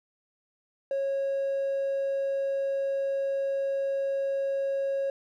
triangle tone, 548 Hz, C#5, 20 cents flat, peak -23 dBFS, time 0.91-5.1 s, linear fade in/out 2 ms, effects tanh soft clip ceiling -21 dBFS

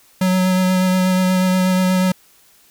square tone with vibrato, 185 Hz, F#3, in tune, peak -14 dBFS, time 0.21-2.12 s, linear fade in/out 5 ms, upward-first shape sine, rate 8.3 Hz, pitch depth 14 cents each way, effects white hiss -52 dBFS RMS until 2.7 s

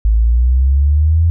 sine exponential sweep, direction up, 52.8 to 84.9 Hz, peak -8 dBFS, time 0.05-1.3 s, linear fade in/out 0 ms, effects none

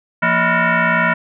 sine tone with frequency modulation, 233.1 Hz, A#3, in tune, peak -12 dBFS, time 0.22-1.14 s, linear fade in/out 10 ms, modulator 405 Hz, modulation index 4.8, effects none

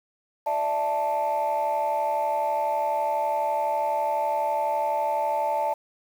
sine chord, D suspended second, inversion none, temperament equal, 587.3 / 659.3 / 880 Hz, D5 / E5 / A5, 0 / 0 / 0 cents, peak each -27 / -28 / -23 dBFS, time 0.46-5.74 s, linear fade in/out 10 ms, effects tanh soft clip ceiling -18 dBFS + 8-bit

